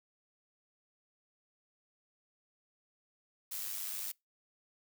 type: noise with amplitude modulation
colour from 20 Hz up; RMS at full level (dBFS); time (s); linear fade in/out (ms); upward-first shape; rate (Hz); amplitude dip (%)
blue; -37; 3.51-4.12; 10; sine; 100; 60
effects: noise-tail reverb RT60 0.2 s tail -25 dB re dry